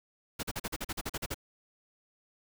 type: noise bursts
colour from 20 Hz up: pink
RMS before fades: -35 dBFS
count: 12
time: 0.39-1.345 s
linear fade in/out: 10 ms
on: 42 ms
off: 41 ms
effects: none